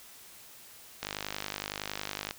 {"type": "click train", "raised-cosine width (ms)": 0.2, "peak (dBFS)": -16, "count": 66, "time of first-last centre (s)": [1.03, 2.31], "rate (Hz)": 50.8, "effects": ["white hiss -52 dBFS RMS until 2.38 s"]}